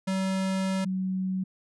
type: tone pair in turn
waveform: square / sine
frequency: 190.5 / 187.66 Hz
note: G3 / F#3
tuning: -49 / +25 cents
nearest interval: unison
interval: 26 cents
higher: first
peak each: -26 dBFS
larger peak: neither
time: 0.07-0.85 / 0.85-1.44 s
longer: first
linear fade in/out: 10 ms
effects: resampled to 24000 Hz